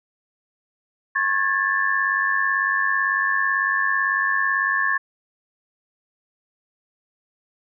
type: tone cluster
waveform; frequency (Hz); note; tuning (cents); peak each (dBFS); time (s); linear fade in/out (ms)
sine; 1089 / 1656 / 1754; C#6 / G#6 / A6; -31 / -5 / -6; -24 / -24 / -21; 1.15-4.98; 10
effects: none